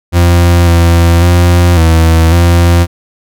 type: tone with pitch steps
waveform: 40% pulse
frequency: 86.6 / 84.9 / 87.3 / 81.7 / 86 Hz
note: F2 / F2 / F2 / E2 / F2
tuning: -14 / -48 / 0 / -15 / -26 cents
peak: -3 dBFS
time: 0.12-2.87 s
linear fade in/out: 50 ms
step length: 550 ms
effects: none